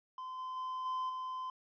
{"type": "tone with level steps", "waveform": "triangle", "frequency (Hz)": 1028, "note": "C6", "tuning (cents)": -31, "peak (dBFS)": [-39, -37, -35, -32, -36], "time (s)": [0.18, 1.5], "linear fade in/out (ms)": 2, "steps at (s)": [0.38, 0.56, 0.85, 1.09], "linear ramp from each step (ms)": 10, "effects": ["resampled to 11025 Hz"]}